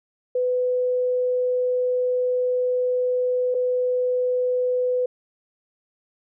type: tone with dropouts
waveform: sine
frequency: 500 Hz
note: B4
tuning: 21 cents sharp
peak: -19 dBFS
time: 0.35-5.06 s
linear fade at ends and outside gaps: 5 ms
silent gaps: 3.544-3.548 s
effects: none